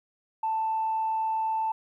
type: tone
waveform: sine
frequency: 884 Hz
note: A5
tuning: 8 cents sharp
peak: -24 dBFS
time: 0.43-1.72 s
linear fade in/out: 5 ms
effects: tanh soft clip ceiling -20 dBFS + 11-bit